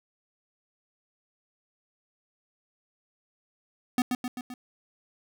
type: tone with echo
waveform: square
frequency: 249.4 Hz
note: B3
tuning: 17 cents sharp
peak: -22 dBFS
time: 3.98-4.02 s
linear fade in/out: 2 ms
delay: 130 ms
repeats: 4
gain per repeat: -4 dB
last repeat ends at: 4.54 s
effects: none